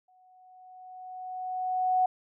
sine tone with exponential growth, 740 Hz, F#5, in tune, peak -20 dBFS, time 0.08-2.06 s, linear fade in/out 5 ms, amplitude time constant 430 ms, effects none

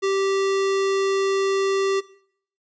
square tone, 390 Hz, G4, 9 cents flat, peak -20 dBFS, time 0.02-2.01 s, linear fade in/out 20 ms, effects noise-tail reverb RT60 0.6 s tail -18 dB re dry + resampled to 16000 Hz

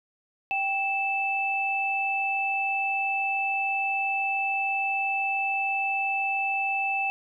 sine tone pair together, 784 / 2637 Hz, G5 / E7, 0 / 0 cents, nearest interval octave + major sixth, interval 2100 cents, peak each -28 / -26 dBFS, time 0.51-7.1 s, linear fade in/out 0 ms, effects none

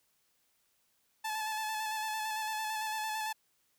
sawtooth tone with vibrato, 868 Hz, A5, 24 cents flat, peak -30 dBFS, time 1.24-3.33 s, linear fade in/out 10 ms, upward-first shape square, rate 8.9 Hz, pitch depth 22 cents each way, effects white hiss -74 dBFS RMS until 3.78 s

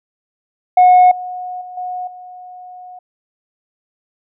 sine tone with level steps, 728 Hz, F#5, 28 cents flat, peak -3 / -23 / -29 / -21 / -32 dBFS, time 0.77-2.99 s, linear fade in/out 5 ms, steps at 1.11 / 1.61 / 1.77 / 2.07 s, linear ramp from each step 5 ms, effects tanh soft clip ceiling -3 dBFS

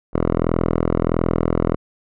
5% pulse tone with low-pass filter, 41.51 Hz, E1, 13 cents sharp, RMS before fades -19 dBFS, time 0.13-1.76 s, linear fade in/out 20 ms, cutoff 980 Hz, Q 1, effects none

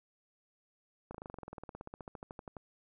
slowing click train, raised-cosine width 1 ms, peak -30 dBFS, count 26, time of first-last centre 1.11-2.568 s, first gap 35 ms, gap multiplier 1.04, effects none

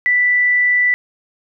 sine tone, 1975.5 Hz, B6, in tune, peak -11 dBFS, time 0.06-0.94 s, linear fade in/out 0 ms, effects none

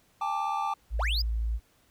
triangle chord, G suspended second, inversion none, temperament equal with one note detuned, 802.8 / 880 / 1174.7 Hz, G5 / A5 / D6, +41 / 0 / 0 cents, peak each -30 dBFS, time 0.21-0.74 s, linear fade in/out 5 ms
sine tone, 56 Hz, A1, 31 cents sharp, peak -26 dBFS, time 0.9-1.6 s, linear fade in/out 50 ms
triangle linear sweep, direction up, 461 to 5190 Hz, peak -27 dBFS, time 0.99-1.22 s, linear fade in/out 5 ms
effects pink hiss -65 dBFS RMS until 1.9 s

